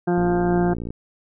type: harmonic tone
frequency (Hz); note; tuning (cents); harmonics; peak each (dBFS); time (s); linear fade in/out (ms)
175.8; F3; +12; 1 / 2 / 3 / 4 / 5 / 6 / 7 / 8 / 9; -21 / -20 / -36 / -26 / -33 / -42 / -41 / -39 / -36; 0.07-0.74; 10
type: click train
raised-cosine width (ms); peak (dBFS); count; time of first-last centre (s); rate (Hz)
3; -18; 43; 0.18-0.905; 57.9
effects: none